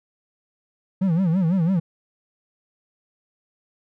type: tone with vibrato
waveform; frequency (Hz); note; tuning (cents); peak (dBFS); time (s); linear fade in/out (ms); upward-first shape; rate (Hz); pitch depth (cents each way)
triangle; 176.5; F3; +19; -15; 1.01-1.8; 10; sine; 6; 180
effects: none